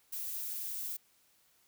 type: noise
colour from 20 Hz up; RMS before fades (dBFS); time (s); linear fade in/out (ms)
violet; -39; 0.12-0.97; 10
effects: white hiss -69 dBFS RMS until 1.67 s